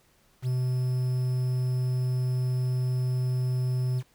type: tone with quantisation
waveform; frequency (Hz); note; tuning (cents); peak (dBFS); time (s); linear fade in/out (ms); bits
triangle; 126.8; B2; +46; -22; 0.42-4.03; 50; 8
effects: pink hiss -64 dBFS RMS until 4.14 s